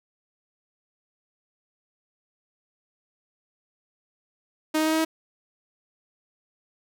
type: tone with pitch steps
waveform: sawtooth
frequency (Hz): 311.1 / 313.4 / 315.8 / 318.2 / 320.6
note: D#4 / D#4 / D#4 / D#4 / E4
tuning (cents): 0 / +13 / +26 / +39 / -48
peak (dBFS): -17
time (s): 4.74-5.05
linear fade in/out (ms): 10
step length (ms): 62
effects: none